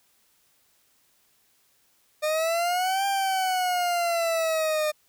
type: exponential two-way sweep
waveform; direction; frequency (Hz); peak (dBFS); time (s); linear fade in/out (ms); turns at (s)
40% pulse; up then down; 605 to 795 to 605; -22; 2.22-4.92; 20; 3.06
effects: white hiss -65 dBFS RMS until 5.08 s